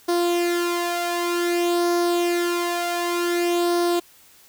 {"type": "tone with flanger", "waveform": "sawtooth", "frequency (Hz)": 347.5, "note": "F4", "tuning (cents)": -9, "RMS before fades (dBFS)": -22, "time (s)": [0.08, 4], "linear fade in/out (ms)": 10, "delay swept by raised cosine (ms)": [0.2, 2.7], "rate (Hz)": 0.27, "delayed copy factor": 0.6, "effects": ["white hiss -52 dBFS RMS until 4.48 s"]}